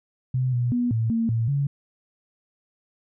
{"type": "tone with pitch steps", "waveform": "sine", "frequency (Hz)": [128.1, 121.6, 243.1, 112.9, 228.1, 114.1, 140.9], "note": ["C3", "B2", "B3", "A2", "A#3", "A#2", "C#3"], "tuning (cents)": [-36, -26, -27, 45, -37, -37, 29], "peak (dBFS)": -20, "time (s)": [0.34, 1.67], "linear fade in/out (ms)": 5, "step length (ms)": 190, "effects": []}